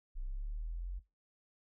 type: linear sweep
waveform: sine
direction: up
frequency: 30.33 to 46.75 Hz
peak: -37 dBFS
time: 0.15-1 s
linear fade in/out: 20 ms
effects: noise-tail reverb RT60 0.2 s tail -17 dB re dry

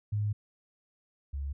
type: tone pair in turn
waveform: sine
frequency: 104.6 / 69.81 Hz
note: G#2 / C#2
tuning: +13 / +13 cents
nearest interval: perfect fifth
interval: 700 cents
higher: first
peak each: -27 / -32 dBFS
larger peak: first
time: 0.12-0.33 / 1.33-1.53 s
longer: first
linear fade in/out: 10 ms
effects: none

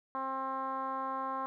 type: tone with low-pass filter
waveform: 10% pulse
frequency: 265.7 Hz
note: C4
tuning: 27 cents sharp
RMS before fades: -36 dBFS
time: 0.15-1.46 s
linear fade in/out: 0 ms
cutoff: 1100 Hz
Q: 4
effects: none

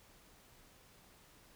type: silence
effects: pink hiss -63 dBFS RMS until 1.55 s

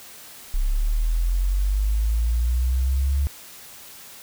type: linear sweep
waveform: sine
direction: up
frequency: 32.7 to 70.9 Hz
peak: -18 dBFS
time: 0.54-3.27 s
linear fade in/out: 0 ms
effects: white hiss -43 dBFS RMS until 4.22 s

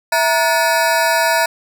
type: ring-modulated tone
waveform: 25% pulse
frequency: 798 Hz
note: G5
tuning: 31 cents sharp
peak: -6 dBFS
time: 0.12-1.46 s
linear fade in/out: 5 ms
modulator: 140 Hz
effects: none

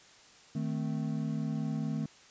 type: chord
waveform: triangle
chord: A diminished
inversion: second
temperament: equal with one note detuned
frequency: 155.56 / 220 / 259.7 Hz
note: Eb3 / A3 / C4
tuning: 0 / 0 / -13 cents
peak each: -32 / -33 / -36 dBFS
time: 0.55-2.06 s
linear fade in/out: 5 ms
effects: white hiss -57 dBFS RMS until 2.3 s + resampled to 16000 Hz

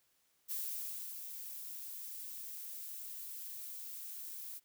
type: noise with ADSR envelope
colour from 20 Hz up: violet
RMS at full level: -39 dBFS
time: 0.48-4.6 s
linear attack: 33 ms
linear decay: 630 ms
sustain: -7 dB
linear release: 30 ms
effects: white hiss -75 dBFS RMS until 4.64 s

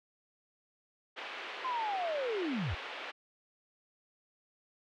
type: band-pass noise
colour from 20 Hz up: white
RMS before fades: -43 dBFS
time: 1.16-3.12 s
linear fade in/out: 20 ms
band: 350 to 3000 Hz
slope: 24 dB/octave
type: linear sweep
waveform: sine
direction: down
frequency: 1052 to 61.74 Hz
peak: -32 dBFS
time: 1.64-2.75 s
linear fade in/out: 10 ms
effects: none

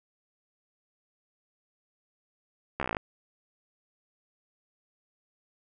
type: slowing click train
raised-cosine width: 0.5 ms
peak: -15 dBFS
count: 11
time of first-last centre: 2.8-2.968 s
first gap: 14 ms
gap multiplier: 1.04
effects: none

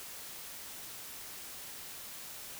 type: silence
effects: white hiss -46 dBFS RMS until 2.59 s

